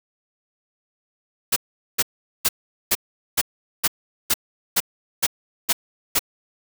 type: noise bursts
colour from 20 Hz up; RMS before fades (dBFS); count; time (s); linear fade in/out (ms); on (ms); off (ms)
white; -18; 11; 1.52-6.193; 10; 43; 420
effects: none